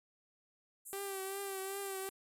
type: band-pass noise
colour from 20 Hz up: pink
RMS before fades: -49 dBFS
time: 0.85-2.1 s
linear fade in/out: 20 ms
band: 7200 to 14000 Hz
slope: 96 dB/octave
type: tone with vibrato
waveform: sawtooth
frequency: 390.1 Hz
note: G4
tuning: 8 cents flat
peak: -36 dBFS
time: 0.93-2.09 s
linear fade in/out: 0 ms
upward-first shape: triangle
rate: 2.6 Hz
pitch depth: 45 cents each way
effects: none